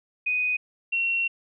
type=tone pair in turn; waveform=sine; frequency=2492 / 2730 Hz; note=D#7 / F7; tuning=+2 / -40 cents; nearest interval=major second; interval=158 cents; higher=second; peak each=-22 dBFS; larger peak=neither; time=0.26-0.57 / 0.92-1.28 s; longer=second; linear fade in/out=10 ms; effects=none

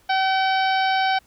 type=harmonic tone; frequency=764 Hz; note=G5; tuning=45 cents flat; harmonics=1 / 2 / 3 / 4 / 5 / 6 / 7; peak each=-19 / -25 / -29 / -31 / -33 / -35 / -36 dBFS; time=0.09-1.19 s; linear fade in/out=10 ms; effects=pink hiss -58 dBFS RMS until 1.26 s

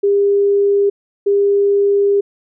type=tone pair in turn; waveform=sine; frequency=402.1 / 402.1 Hz; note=G4 / G4; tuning=+44 / +44 cents; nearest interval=unison; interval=0 cents; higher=neither; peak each=-10 dBFS; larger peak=neither; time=0.03-0.9 / 1.26-2.21 s; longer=second; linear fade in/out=10 ms; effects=none

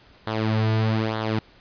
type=tone with flanger; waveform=sawtooth; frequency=110 Hz; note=A2; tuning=in tune; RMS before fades=-23 dBFS; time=0.27-1.39 s; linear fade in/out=0 ms; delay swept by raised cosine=0.39 to 3.79 ms; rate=1.1 Hz; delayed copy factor=-0.65; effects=pink hiss -53 dBFS RMS until 1.6 s + resampled to 11025 Hz

